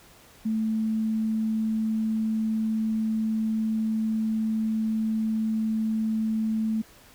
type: tone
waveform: sine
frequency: 220 Hz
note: A3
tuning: in tune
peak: -23 dBFS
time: 0.45-6.82 s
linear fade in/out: 10 ms
effects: pink hiss -53 dBFS RMS until 7.14 s